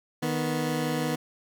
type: tone pair together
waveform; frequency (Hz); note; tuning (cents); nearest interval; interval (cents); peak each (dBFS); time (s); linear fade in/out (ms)
20% pulse; 155.56 / 246.4; D#3 / B3; 0 / -4; minor sixth; 796; -24; 0.22-1.16; 10
effects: none